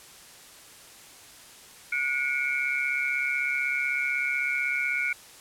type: tone cluster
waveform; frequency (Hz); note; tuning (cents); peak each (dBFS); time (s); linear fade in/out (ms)
sine; 1453 / 2187 / 2323; F#6 / C#7 / D7; -32 / -24 / -20; -31 / -28 / -29; 1.92-5.13; 5
effects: white hiss -49 dBFS RMS until 5.4 s + low-pass 11000 Hz 12 dB/octave